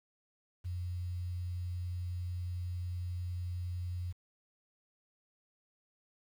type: tone with quantisation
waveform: sine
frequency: 88.9 Hz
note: F2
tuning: 31 cents sharp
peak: -35 dBFS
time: 0.64-4.13 s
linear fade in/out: 20 ms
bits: 10
effects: none